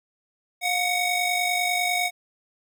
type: ring-modulated tone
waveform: 30% pulse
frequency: 1480 Hz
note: F#6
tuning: in tune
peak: -16 dBFS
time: 0.61-2.11 s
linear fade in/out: 50 ms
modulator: 765 Hz
effects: none